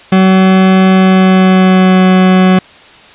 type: tone with pitch glide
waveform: 40% pulse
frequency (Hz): 188.6 to 185.9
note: F#3 to F#3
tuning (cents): +33 to +8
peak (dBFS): -3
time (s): 0.12-2.59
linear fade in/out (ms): 5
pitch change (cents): -25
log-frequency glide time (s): 0.89-2.02
effects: white hiss -37 dBFS RMS until 3.14 s + resampled to 8000 Hz